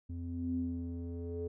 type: tone with low-pass filter sweep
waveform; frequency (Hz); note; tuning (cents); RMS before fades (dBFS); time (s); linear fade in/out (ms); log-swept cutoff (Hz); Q
square; 85.3; F2; -40; -38; 0.09-1.48; 10; 200 to 430; 8
effects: none